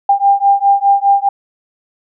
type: beating tone pair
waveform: sine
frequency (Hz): 795 / 799.9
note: G5 / G5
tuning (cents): +24 / +35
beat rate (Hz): 4.9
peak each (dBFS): -11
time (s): 0.09-1.29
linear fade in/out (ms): 5
effects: none